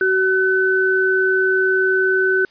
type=tone pair together; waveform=sine; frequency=377.9 / 1509.4 Hz; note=F#4 / F#6; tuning=+37 / +34 cents; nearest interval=2 octaves; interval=2397 cents; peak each=-17 / -16 dBFS; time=0.01-2.45 s; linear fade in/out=2 ms; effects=white hiss -53 dBFS RMS until 2.5 s + resampled to 11025 Hz